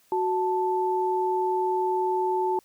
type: tone pair together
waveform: sine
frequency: 370 / 880 Hz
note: F#4 / A5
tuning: 0 / 0 cents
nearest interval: octave + minor third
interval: 1500 cents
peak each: -25 dBFS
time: 0.12-2.59 s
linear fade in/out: 2 ms
effects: white hiss -62 dBFS RMS until 2.64 s

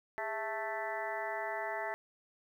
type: harmonic tone with a mistuned harmonic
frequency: 220 Hz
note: A3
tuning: in tune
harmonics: 2 / 3 / 4 / 5 / 6 / 7 / 8 / 9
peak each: -45 / -40 / -40 / -49 / -48 / -50 / -43 / -43 dBFS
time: 0.18-1.94 s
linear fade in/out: 0 ms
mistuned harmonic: 2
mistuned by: -120 cents
effects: 11-bit

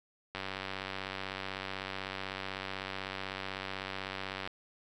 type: click train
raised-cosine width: 0.3 ms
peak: -21 dBFS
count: 397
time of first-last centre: 0.35-4.475 s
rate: 96 Hz
effects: none

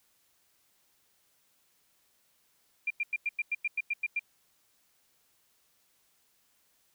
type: tone bursts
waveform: sine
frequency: 2391 Hz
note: D7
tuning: 30 cents sharp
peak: -27 dBFS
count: 11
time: 2.87-4.194 s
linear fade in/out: 5 ms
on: 34 ms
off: 95 ms
effects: white hiss -70 dBFS RMS until 6.94 s

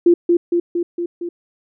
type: tone with echo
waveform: sine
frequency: 345.7 Hz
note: F4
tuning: 18 cents flat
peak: -7 dBFS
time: 0.06-0.14 s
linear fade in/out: 5 ms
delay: 230 ms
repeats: 5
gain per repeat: -3 dB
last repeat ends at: 1.29 s
effects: none

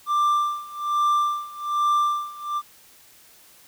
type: tone with tremolo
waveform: triangle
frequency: 1183 Hz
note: D6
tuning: 12 cents sharp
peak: -15 dBFS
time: 0.06-2.62 s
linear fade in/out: 50 ms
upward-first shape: sine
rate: 1.2 Hz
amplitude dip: 90%
effects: white hiss -52 dBFS RMS until 3.67 s

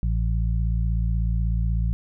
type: harmonic tone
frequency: 56.3 Hz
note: A1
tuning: 40 cents sharp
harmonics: 1 / 2 / 3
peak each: -21 / -27 / -31 dBFS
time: 0.03-1.93 s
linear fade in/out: 0 ms
effects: none

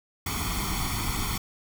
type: noise with comb filter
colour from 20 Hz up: pink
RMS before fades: -29 dBFS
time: 0.26-1.38 s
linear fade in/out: 5 ms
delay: 0.9 ms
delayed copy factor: +0.9
effects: none

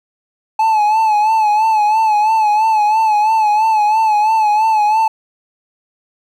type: tone with vibrato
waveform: triangle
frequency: 862 Hz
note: A5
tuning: 36 cents flat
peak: -8 dBFS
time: 0.59-5.08 s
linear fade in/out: 5 ms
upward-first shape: sine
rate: 3 Hz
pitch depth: 60 cents each way
effects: 8-bit

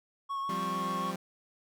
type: tone with vibrato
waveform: triangle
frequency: 1100 Hz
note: C#6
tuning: 14 cents flat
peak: -30 dBFS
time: 0.29-1.12 s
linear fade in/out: 20 ms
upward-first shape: sine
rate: 6.8 Hz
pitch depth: 16 cents each way
type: chord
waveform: sawtooth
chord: F suspended second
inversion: none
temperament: equal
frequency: 174.61 / 196 / 261.6 Hz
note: F3 / G3 / C4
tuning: 0 / 0 / 0 cents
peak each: -35 / -34 / -39 dBFS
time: 0.49-1.16 s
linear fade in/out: 5 ms
effects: none

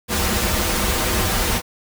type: noise with comb filter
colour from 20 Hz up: pink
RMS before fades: -20 dBFS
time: 0.08-1.62 s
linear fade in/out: 50 ms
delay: 7.1 ms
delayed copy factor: -0.8
effects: none

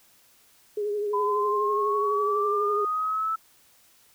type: tone with vibrato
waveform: sine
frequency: 414.7 Hz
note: G#4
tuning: 3 cents flat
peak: -25 dBFS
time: 0.77-2.85 s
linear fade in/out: 5 ms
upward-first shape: triangle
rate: 12 Hz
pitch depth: 44 cents each way
type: exponential sweep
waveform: sine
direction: up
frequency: 1000 to 1318.5 Hz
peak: -24 dBFS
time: 1.13-3.36 s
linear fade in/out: 10 ms
effects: white hiss -59 dBFS RMS until 4.14 s

